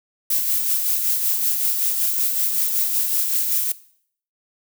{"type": "noise with tremolo", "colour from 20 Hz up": "violet", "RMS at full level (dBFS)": -19, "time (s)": [0.3, 3.72], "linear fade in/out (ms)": 5, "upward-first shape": "sine", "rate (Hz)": 5.3, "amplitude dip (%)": 40, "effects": ["noise-tail reverb RT60 0.6 s tail -18 dB re dry"]}